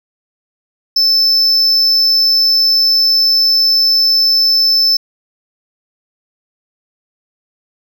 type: tone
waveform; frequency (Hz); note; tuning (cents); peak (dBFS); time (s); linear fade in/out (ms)
triangle; 5274; E8; 0; -7; 0.96-4.97; 5
effects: none